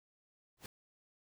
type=noise with exponential growth; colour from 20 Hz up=pink; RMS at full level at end=-42 dBFS; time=0.57-0.66 s; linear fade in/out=2 ms; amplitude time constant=18 ms; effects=none

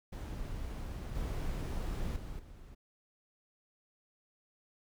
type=noise with level steps; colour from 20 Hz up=brown; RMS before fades=-40 / -36 / -43 / -52 dBFS; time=0.12-2.75 s; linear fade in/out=10 ms; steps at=1.15 / 2.16 / 2.39 s; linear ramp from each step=2 ms; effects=none

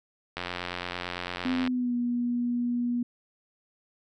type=click train; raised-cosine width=0.3 ms; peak=-16 dBFS; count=117; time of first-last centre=0.37-1.675 s; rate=88.9 Hz
type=tone with pitch glide; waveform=sine; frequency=256 to 241.6 Hz; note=C4 to B3; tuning=-38 to -38 cents; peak=-25 dBFS; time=1.45-3.03 s; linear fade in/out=5 ms; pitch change=-100 cents; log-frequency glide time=1.62-1.95 s
effects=none

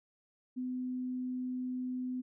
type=tone; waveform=sine; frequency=253 Hz; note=B3; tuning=42 cents sharp; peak=-34 dBFS; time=0.56-2.22 s; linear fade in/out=20 ms; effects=none

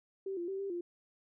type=tone with pitch steps; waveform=sine; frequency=387.3 / 345.6 / 386.8 / 394.6 / 348.1 Hz; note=G4 / F4 / G4 / G4 / F4; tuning=-21 / -18 / -23 / +11 / -6 cents; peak=-35 dBFS; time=0.26-0.81 s; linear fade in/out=5 ms; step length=110 ms; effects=none

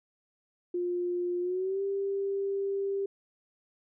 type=tone with pitch glide; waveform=sine; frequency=353.8 to 394.8 Hz; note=F4 to G4; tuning=+23 to +12 cents; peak=-28 dBFS; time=0.74-3.06 s; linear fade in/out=5 ms; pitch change=+189 cents; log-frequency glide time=1.41-1.82 s; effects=none

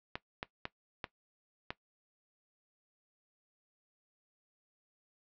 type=clicks; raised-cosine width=0.3 ms; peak=-20 dBFS; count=5; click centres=0.155 / 0.429 / 0.654 / 1.042 / 1.705 s; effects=noise-tail reverb RT60 0.1 s tail -17 dB re dry + low-pass 4000 Hz 12 dB/octave

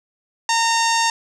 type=tone with low-pass filter; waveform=sawtooth; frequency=917 Hz; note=A#5; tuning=29 cents flat; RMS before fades=-18 dBFS; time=0.49-1.1 s; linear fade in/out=2 ms; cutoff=6500 Hz; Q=2.8; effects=none

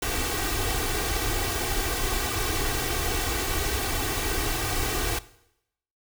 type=noise with comb filter; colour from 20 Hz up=pink; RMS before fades=-27 dBFS; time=0.02-5.19 s; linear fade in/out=5 ms; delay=2.6 ms; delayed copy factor=+0.75; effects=noise-tail reverb RT60 0.8 s tail -18 dB re dry

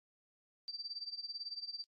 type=tone with tremolo; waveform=sine; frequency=4664 Hz; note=D8; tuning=13 cents flat; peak=-38 dBFS; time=0.68-1.84 s; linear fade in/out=0 ms; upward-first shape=sine; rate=18 Hz; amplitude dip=85%; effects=AAC 32 kbps

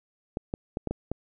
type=clicks; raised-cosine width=2 ms; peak=-16 dBFS; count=6; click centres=0.371 / 0.539 / 0.771 / 0.873 / 0.91 / 1.116 s; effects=none

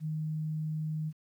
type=tone; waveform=sine; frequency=155.56 Hz; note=D#3; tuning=in tune; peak=-31 dBFS; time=0-1.13 s; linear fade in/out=50 ms; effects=11-bit

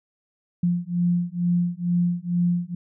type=beating tone pair; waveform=sine; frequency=173.9 / 176.1 Hz; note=F3 / F3; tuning=-7 / +15 cents; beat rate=2.2 Hz; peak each=-23 dBFS; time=0.63-2.75 s; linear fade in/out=5 ms; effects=none

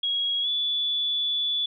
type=tone with pitch glide; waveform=sine; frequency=3309 to 3450 Hz; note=G#7 to A7; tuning=-7 to -35 cents; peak=-23 dBFS; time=0.03-1.66 s; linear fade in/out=5 ms; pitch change=+72 cents; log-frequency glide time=0.42-0.48 s; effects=none

